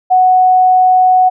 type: tone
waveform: sine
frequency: 740 Hz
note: F#5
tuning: in tune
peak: -5 dBFS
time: 0.1-1.3 s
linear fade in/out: 20 ms
effects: none